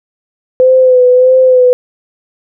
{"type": "tone with vibrato", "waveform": "sine", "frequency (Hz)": 508, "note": "B4", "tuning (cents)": 49, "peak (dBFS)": -3, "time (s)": [0.6, 1.73], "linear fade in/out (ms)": 0, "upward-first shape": "sine", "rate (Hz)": 1.6, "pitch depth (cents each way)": 34, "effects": []}